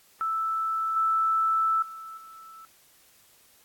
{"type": "tone with level steps", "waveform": "sine", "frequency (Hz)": 1318.5, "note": "E6", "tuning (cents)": 0, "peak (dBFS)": [-25, -21, -38, -44], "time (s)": [0.21, 2.65], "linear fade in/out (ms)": 0, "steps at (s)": [0.96, 1.82, 2.17], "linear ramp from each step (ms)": 5, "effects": ["white hiss -59 dBFS RMS until 3.64 s", "AAC 64 kbps"]}